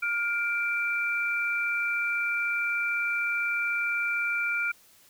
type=tone pair together; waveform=sine; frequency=1411.2 / 2348 Hz; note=F6 / D7; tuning=+18 / -1 cents; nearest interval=major sixth; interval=881 cents; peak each=-28 dBFS; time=0.02-4.72 s; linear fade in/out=10 ms; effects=white hiss -58 dBFS RMS until 5.09 s